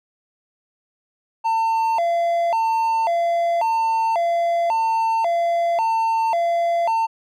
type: tone with vibrato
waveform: triangle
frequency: 784 Hz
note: G5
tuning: in tune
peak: -15 dBFS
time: 1.44-7.07 s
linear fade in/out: 20 ms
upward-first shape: square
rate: 0.92 Hz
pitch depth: 240 cents each way
effects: none